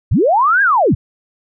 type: linear two-way sweep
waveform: sine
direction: up then down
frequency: 55 to 1660 to 55 Hz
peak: -9 dBFS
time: 0.11-0.95 s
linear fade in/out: 10 ms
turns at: 0.62 s
effects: none